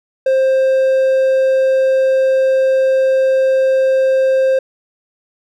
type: tone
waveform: triangle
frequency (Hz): 528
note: C5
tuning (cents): +16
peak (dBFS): -8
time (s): 0.26-4.59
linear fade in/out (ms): 5
effects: none